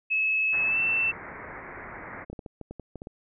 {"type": "tone with pitch glide", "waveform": "sine", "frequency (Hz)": [2589, 2671], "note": ["E7", "E7"], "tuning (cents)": [-32, 22], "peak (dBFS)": -22, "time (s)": [0.1, 1.12], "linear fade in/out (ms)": 20, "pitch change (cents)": 54, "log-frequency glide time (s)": [0.64, 0.79]}
{"type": "low-pass noise", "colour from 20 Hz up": "white", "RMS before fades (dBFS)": -41, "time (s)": [0.52, 2.25], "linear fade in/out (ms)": 20, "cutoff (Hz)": 2200, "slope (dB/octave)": 96}
{"type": "clicks", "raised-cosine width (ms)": 2, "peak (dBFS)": -25, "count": 10, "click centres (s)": [2.3, 2.33, 2.392, 2.462, 2.613, 2.71, 2.797, 2.957, 3.019, 3.071]}
{"effects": []}